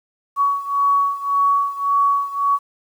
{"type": "beating tone pair", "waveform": "sine", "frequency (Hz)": [1124, 1125.8], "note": ["C#6", "C#6"], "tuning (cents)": [24, 26], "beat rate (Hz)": 1.8, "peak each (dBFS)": [-17, -20], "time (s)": [0.36, 2.59], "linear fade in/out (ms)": 50, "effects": ["8-bit"]}